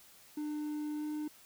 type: tone with pitch glide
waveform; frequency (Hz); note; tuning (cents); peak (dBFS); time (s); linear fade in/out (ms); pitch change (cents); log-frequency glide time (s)
triangle; 300 to 302.3; D4 to D#4; +37 to -50; -33; 0.37-1.28; 5; +13; 0.98-1.03
effects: white hiss -59 dBFS RMS until 1.45 s